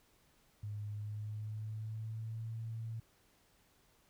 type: tone with pitch glide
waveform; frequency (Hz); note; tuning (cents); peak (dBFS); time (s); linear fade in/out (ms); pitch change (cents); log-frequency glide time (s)
sine; 104.3 to 113.08; G#2 to A2; +8 to +48; -39; 0.63-3; 5; +140; 0.91-2.51
effects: pink hiss -70 dBFS RMS until 4.09 s